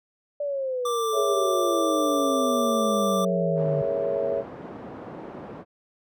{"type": "exponential sweep", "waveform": "sine", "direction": "down", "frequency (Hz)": [587.3, 146.9], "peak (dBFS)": -25, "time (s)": [0.4, 3.82], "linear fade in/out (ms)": 5}
{"type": "tone", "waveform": "square", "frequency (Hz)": 1177, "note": "D6", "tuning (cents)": 3, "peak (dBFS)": -27, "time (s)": [0.85, 3.25], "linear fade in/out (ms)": 5}
{"type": "chord", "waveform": "sine", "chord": "A# half-diminished seventh", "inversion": "third", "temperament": "equal", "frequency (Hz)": [415.3, 466.2, 554.4, 659.3], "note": ["G#4", "A#4", "C#5", "E5"], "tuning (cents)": [0, 0, 0, 0], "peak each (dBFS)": [-31, -30, -26, -29], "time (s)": [1.12, 4.44], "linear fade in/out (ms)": 50}
{"type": "band-pass noise", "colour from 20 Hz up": "pink", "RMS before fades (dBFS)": -39, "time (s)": [3.55, 5.65], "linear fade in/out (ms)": 50, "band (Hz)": [190, 810], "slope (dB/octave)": 12}
{"effects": []}